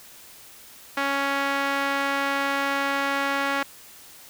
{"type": "tone with band-pass filter", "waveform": "sawtooth", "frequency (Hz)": 277.8, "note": "C#4", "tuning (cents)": 4, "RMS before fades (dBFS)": -25, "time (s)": [0.97, 3.63], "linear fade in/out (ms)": 5, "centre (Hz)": 1600, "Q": 1.1, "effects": ["white hiss -47 dBFS RMS until 4.29 s"]}